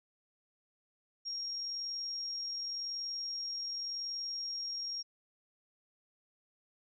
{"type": "tone with amplitude modulation", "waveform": "sine", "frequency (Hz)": 5580, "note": "F8", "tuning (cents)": -2, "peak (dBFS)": -35, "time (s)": [1.25, 5.03], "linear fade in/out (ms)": 20, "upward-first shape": "sine", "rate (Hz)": 40.9, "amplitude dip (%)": 25, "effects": []}